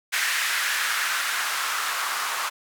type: noise with band-pass filter sweep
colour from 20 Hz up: blue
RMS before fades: -26 dBFS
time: 0.12-2.5 s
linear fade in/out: 20 ms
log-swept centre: 1800 to 1100 Hz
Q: 2.4
effects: none